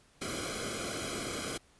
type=noise with comb filter; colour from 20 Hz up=pink; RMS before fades=-37 dBFS; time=0.21-1.58 s; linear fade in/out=10 ms; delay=1.1 ms; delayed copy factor=-0.85; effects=pink hiss -64 dBFS RMS until 1.79 s + resampled to 24000 Hz